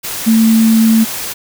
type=tone in noise; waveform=sine; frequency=223.9 Hz; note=A3; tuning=30 cents sharp; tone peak=-6 dBFS; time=0.26-1.05 s; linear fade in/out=20 ms; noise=white; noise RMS=-22 dBFS; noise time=0.03-1.34 s; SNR=+13 dB; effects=none